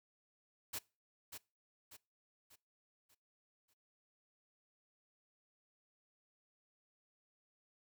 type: noise with echo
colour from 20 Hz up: white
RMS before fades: -42 dBFS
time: 0.73-0.79 s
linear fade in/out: 10 ms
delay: 590 ms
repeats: 5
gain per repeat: -7 dB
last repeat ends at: 3.74 s
effects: noise-tail reverb RT60 0.3 s tail -23 dB re dry